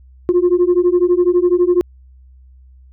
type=beating tone pair; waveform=sine; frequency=349.2 / 361.2 Hz; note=F4 / F#4; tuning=0 / -42 cents; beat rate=12 Hz; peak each=-12 dBFS; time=0.29-1.81 s; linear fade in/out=0 ms; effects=tanh soft clip ceiling -6 dBFS + added 64 Hz sine -41 dBFS peak until 2.92 s